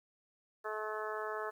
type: harmonic tone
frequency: 215.1 Hz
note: A3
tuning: 39 cents flat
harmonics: 2 / 3 / 4 / 5 / 6 / 7 / 8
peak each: -41 / -44 / -46 / -44 / -44 / -48 / -46 dBFS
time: 0.64-1.51 s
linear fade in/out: 20 ms
effects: 11-bit